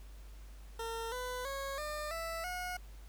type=tone with pitch steps; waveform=20% pulse; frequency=456 / 500.2 / 548.6 / 601.7 / 660 / 723.9 Hz; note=A#4 / B4 / C#5 / D5 / E5 / F#5; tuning=-38 / +22 / -18 / +42 / +2 / -38 cents; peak=-33 dBFS; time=0.79-2.77 s; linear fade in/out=5 ms; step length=330 ms; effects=added 50 Hz sine -48 dBFS peak until 3.08 s + pink hiss -62 dBFS RMS until 3.08 s